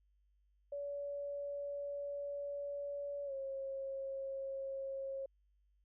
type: tone with pitch glide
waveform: sine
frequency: 570 to 541.8 Hz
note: C#5 to C#5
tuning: +48 to -40 cents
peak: -39 dBFS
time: 0.72-5.26 s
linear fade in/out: 5 ms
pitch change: -88 cents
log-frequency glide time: 3.25-3.33 s
effects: added 50 Hz sine -70 dBFS peak until 5.84 s